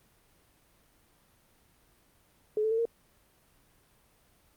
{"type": "tone with pitch steps", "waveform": "sine", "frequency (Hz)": [426.8, 438.5, 450.6, 463], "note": ["G#4", "A4", "A4", "A#4"], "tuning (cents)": [47, -6, 41, -12], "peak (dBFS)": -25, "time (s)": [2.57, 2.854], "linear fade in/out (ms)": 2, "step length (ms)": 71, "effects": ["pink hiss -65 dBFS RMS until 4.56 s", "Opus 32 kbps"]}